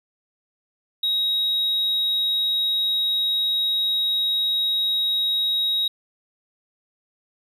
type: tone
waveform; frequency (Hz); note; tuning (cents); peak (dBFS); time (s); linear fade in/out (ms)
triangle; 3799; A#7; +32; -17; 1.03-5.88; 5
effects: tanh soft clip ceiling -14 dBFS